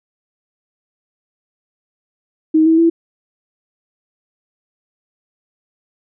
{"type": "tone with pitch steps", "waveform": "sine", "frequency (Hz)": [315.3, 323.8, 332.5], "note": ["D#4", "E4", "E4"], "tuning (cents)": [23, -31, 15], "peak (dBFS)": -8, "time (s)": [2.54, 2.9], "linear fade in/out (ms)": 10, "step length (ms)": 120, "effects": []}